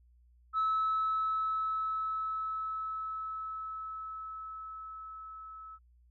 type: tone with level ramp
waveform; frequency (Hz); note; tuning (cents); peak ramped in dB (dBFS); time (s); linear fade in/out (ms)
sine; 1300; E6; -24; -25 to -45; 0.53-5.79; 50
effects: tanh soft clip ceiling -24 dBFS + added 60 Hz sine -60 dBFS peak until 6.1 s